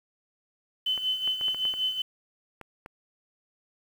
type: tone with tremolo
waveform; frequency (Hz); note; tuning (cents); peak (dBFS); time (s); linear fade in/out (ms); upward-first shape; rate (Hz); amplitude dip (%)
sine; 3037; F#7; +44; -23; 0.86-2.02; 5; sine; 5.3; 65
type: clicks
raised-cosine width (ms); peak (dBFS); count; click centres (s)
0.5; -26; 9; 0.977 / 1.276 / 1.412 / 1.483 / 1.546 / 1.653 / 1.739 / 2.613 / 2.861
effects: 8-bit